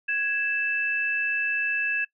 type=tone pair together; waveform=sine; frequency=1661.2 / 2637 Hz; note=G#6 / E7; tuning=0 / 0 cents; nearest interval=minor sixth; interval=800 cents; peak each=-26 dBFS; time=0.08-2.05 s; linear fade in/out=10 ms; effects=noise-tail reverb RT60 0.1 s tail -21 dB re dry